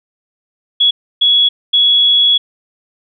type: tone bursts at uneven times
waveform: sine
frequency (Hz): 3363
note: G#7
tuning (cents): +21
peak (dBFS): -7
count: 3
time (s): 0.8-0.91 / 1.21-1.49 / 1.73-2.38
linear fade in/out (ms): 10
effects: none